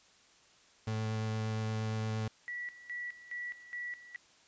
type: tone with vibrato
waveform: 35% pulse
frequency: 109.6 Hz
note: A2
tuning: 6 cents flat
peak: -31 dBFS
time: 0.87-2.28 s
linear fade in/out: 5 ms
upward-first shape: sine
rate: 8.6 Hz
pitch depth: 8 cents each way
type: tone with tremolo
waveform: sine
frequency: 1946 Hz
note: B6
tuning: 26 cents flat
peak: -37 dBFS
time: 2.48-4.16 s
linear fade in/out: 0 ms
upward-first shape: square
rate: 2.4 Hz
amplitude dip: 80%
effects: white hiss -63 dBFS RMS until 4.47 s + resampled to 16000 Hz